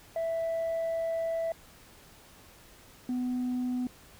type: tone pair in turn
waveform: sine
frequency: 659.3 / 249.8 Hz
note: E5 / B3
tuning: 0 / +20 cents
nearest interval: octave + perfect fourth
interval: 1680 cents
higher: first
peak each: -26 dBFS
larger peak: neither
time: 0.16-1.52 / 3.09-3.87 s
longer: first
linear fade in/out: 2 ms
effects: tanh soft clip ceiling -27 dBFS + pink hiss -55 dBFS RMS until 4.19 s